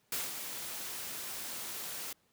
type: noise with ADSR envelope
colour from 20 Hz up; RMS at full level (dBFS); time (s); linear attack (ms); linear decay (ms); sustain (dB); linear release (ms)
white; -34; 0.12-2.13; 3; 180; -7; 4
effects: pink hiss -72 dBFS RMS until 2.32 s + high-pass 100 Hz 12 dB/octave